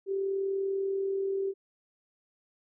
sine tone with amplitude modulation, 390 Hz, G4, 9 cents flat, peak -26 dBFS, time 0.06-1.54 s, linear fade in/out 50 ms, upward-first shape sine, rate 40.3 Hz, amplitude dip 35%, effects none

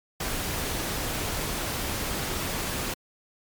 pink noise, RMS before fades -30 dBFS, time 0.2-2.94 s, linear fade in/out 5 ms, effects MP3 96 kbps

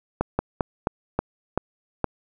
slowing click train, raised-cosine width 1 ms, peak -7 dBFS, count 7, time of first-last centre 0.21-2.043 s, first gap 180 ms, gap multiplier 1.21, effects none

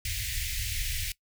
pink band-stop noise, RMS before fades -32 dBFS, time 0.05-1.12 s, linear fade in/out 2 ms, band 110 to 1900 Hz, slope 48 dB/octave, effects noise-tail reverb RT60 0.1 s tail -20 dB re dry

